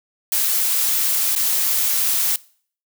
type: noise with dropouts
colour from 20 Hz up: blue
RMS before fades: -19 dBFS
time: 0.32-2.36 s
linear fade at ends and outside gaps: 2 ms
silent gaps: 1.352-1.361 s
effects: noise-tail reverb RT60 0.5 s tail -22 dB re dry